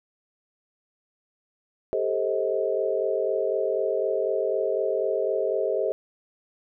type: chord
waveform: sine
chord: A half-diminished seventh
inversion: third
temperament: just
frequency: 396 / 440 / 528 / 633.6 Hz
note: G4 / A4 / C5 / Eb5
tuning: +18 / 0 / +16 / +31 cents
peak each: -28 dBFS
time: 1.93-5.92 s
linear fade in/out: 0 ms
effects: none